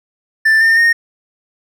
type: tone with pitch steps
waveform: triangle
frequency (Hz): 1771 / 1809.3 / 1848.3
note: A6 / A6 / A#6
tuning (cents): +11 / +48 / -15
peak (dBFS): -6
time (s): 0.45-0.93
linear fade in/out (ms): 10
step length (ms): 160
effects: none